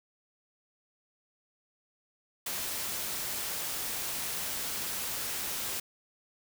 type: noise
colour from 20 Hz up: white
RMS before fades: -35 dBFS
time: 2.46-5.8 s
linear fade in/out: 5 ms
effects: none